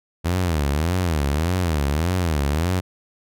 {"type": "tone with vibrato", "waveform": "sawtooth", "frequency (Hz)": 80.4, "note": "E2", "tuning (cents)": -43, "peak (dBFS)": -15, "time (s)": [0.24, 2.81], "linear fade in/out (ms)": 20, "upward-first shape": "sine", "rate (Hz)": 1.7, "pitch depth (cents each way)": 240, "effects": []}